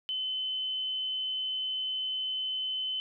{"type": "tone", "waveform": "sine", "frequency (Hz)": 3044, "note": "F#7", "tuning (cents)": 48, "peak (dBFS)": -30, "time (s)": [0.09, 3], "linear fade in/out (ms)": 0, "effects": []}